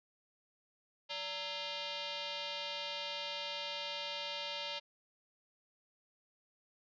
sine tone with frequency modulation, 172.6 Hz, F3, 20 cents flat, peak -38 dBFS, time 1.09-4.8 s, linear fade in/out 20 ms, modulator 750 Hz, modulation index 5.6, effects none

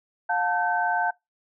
sine tone cluster, 713 / 886 / 1539 Hz, F5 / A5 / G6, +36 / +12 / -32 cents, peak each -26 dBFS, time 0.29-1.11 s, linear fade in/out 10 ms, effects noise-tail reverb RT60 0.2 s tail -24 dB re dry

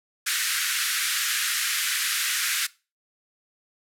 pink band-pass noise, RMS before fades -26 dBFS, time 0.26-2.67 s, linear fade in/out 10 ms, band 1400 to 14000 Hz, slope 48 dB/octave, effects noise-tail reverb RT60 0.3 s tail -21 dB re dry

